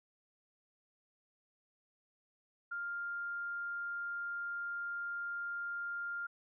sine tone, 1400 Hz, F6, 4 cents sharp, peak -37 dBFS, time 2.71-6.27 s, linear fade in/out 10 ms, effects none

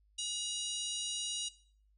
harmonic tone, 958 Hz, A#5, 47 cents sharp, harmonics 3 / 4 / 5 / 6 / 7 / 8 / 9 / 10, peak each -40 / -41 / -50 / -42 / -43 / -51 / -50 / -45 dBFS, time 0.18-1.49 s, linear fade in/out 10 ms, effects noise-tail reverb RT60 0.5 s tail -18 dB re dry + added 51 Hz sine -66 dBFS peak until 1.97 s

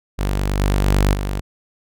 sawtooth tone with level steps, 49 Hz, G1, in tune, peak -14 / -11 / -9 / -17 dBFS, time 0.18-1.41 s, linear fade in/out 20 ms, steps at 0.59 / 0.86 / 1.13 s, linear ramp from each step 10 ms, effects none

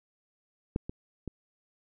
clicks, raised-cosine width 3 ms, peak -15 / -23 / -23 dBFS, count 3, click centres 0.761 / 0.895 / 1.277 s, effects none

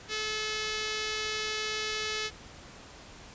5% pulse tone with notch filter, 431.3 Hz, A4, 35 cents flat, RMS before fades -33 dBFS, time 0.08-2.31 s, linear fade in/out 50 ms, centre 910 Hz, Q 1.9, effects pink hiss -49 dBFS RMS until 3.34 s + resampled to 16000 Hz

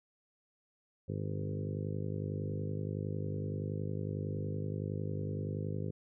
harmonic tone with a mistuned harmonic, 50.8 Hz, G#1, 38 cents flat, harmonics 2 / 3 / 4 / 5 / 6 / 7 / 8 / 9 / 10, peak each -38 / -39 / -44 / -47 / -48 / -49 / -46 / -48 / -49 dBFS, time 1.08-5.91 s, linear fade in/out 10 ms, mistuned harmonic 2, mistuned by -18 cents, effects none

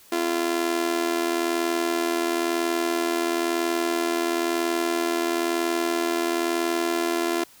sawtooth tone with amplitude modulation, 342.8 Hz, F4, 32 cents flat, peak -15 dBFS, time 0.12-7.44 s, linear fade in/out 5 ms, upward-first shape sine, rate 81 Hz, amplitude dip 75%, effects white hiss -52 dBFS RMS until 7.6 s

